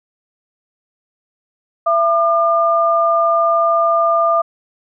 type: tone pair together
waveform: sine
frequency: 670 / 1203.5 Hz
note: E5 / D6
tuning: +28 / +42 cents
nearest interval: minor seventh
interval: 1014 cents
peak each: -14 dBFS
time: 1.86-4.42 s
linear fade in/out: 10 ms
effects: none